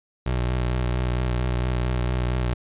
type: tone with vibrato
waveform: 25% pulse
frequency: 61.74 Hz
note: B1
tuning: in tune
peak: -18 dBFS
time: 0.26-2.54 s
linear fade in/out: 5 ms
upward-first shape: sine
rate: 4.4 Hz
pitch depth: 34 cents each way
effects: resampled to 8000 Hz